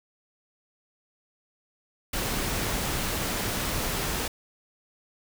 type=noise; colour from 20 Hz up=pink; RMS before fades=-29 dBFS; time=2.13-4.28 s; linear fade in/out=5 ms; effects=none